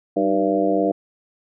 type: harmonic tone with a mistuned harmonic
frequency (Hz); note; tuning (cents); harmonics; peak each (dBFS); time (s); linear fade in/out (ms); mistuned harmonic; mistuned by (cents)
97.3; G2; -12; 2 / 3 / 4 / 5 / 6 / 7; -27 / -21 / -26 / -23 / -25 / -23; 0.16-0.92; 10; 3; +78
effects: none